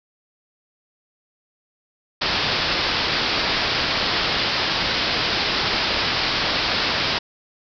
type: low-pass noise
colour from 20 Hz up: white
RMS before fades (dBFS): -22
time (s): 2.21-7.19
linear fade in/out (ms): 10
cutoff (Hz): 5200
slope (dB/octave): 96
effects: none